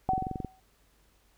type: tone with exponential decay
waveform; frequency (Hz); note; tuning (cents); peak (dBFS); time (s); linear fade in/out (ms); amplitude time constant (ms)
sine; 755; F#5; +35; -22; 0.09-0.6; 1; 110
type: click train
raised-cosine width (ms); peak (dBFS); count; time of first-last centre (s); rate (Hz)
3; -21; 9; 0.09-0.447; 22.4
effects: added 50 Hz sine -67 dBFS peak until 1.37 s + pink hiss -67 dBFS RMS until 1.37 s